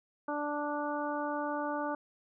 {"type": "harmonic tone", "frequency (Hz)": 293.7, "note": "D4", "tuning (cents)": 0, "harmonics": [1, 2, 3, 4, 5], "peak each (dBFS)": [-37, -37, -37, -40, -42], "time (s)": [0.28, 1.95], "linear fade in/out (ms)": 5, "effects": []}